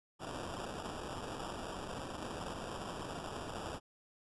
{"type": "noise with sample-and-hold", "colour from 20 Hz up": "white", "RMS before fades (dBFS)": -43, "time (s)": [0.19, 3.8], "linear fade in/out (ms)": 50, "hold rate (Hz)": 2100, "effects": ["resampled to 24000 Hz"]}